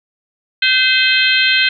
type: harmonic tone with a mistuned harmonic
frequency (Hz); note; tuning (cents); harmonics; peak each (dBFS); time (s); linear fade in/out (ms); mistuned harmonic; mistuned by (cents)
514; C5; -31; 3 / 4 / 5 / 6 / 7 / 8; -16 / -19 / -16 / -16 / -22 / -19; 0.62-1.69; 5; 6; +47
effects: none